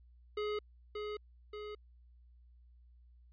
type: tone with echo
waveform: square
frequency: 420 Hz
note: G#4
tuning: 19 cents sharp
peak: -35 dBFS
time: 0.37-0.59 s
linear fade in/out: 5 ms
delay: 580 ms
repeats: 2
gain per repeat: -4 dB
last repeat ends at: 1.75 s
effects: added 60 Hz sine -58 dBFS peak until 3.32 s + resampled to 11025 Hz